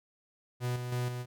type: tone with tremolo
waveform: 45% pulse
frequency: 123.47 Hz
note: B2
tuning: in tune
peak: -30 dBFS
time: 0.6-1.26 s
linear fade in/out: 50 ms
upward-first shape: square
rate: 3.1 Hz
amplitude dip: 45%
effects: none